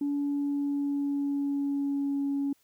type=tone with pitch glide; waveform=sine; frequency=285.8 to 279.8 Hz; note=D4 to C#4; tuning=-47 to +16 cents; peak=-25 dBFS; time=0.01-2.53 s; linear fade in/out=5 ms; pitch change=-37 cents; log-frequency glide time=0.12-2.23 s; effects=tanh soft clip ceiling -23 dBFS + white hiss -68 dBFS RMS until 2.63 s